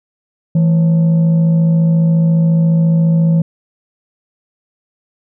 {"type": "tone with frequency modulation", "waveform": "sine", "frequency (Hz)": 164.81, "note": "E3", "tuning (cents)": 0, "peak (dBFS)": -7, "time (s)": [0.55, 3.42], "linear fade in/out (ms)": 5, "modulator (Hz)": 384, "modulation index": 0.23, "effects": ["tanh soft clip ceiling -5 dBFS"]}